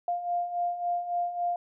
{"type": "beating tone pair", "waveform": "sine", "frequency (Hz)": [698.5, 702.1], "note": ["F5", "F5"], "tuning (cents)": [0, 9], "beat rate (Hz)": 3.6, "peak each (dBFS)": [-34, -28], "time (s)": [0.08, 1.56], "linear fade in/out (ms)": 2, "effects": []}